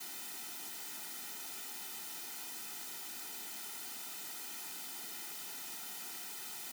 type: noise with comb filter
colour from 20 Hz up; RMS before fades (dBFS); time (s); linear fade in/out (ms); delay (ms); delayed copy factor
white; -45; 0-6.72; 10; 1.8; -0.75
effects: high-pass 200 Hz 12 dB/octave